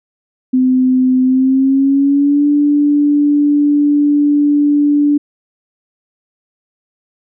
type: tone with pitch glide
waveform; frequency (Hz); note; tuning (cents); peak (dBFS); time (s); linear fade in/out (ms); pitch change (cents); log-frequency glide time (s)
sine; 256.6 to 291.4; C4 to D4; -34 to -13; -8; 0.53-5.18; 10; +221; 1.23-2.47
effects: none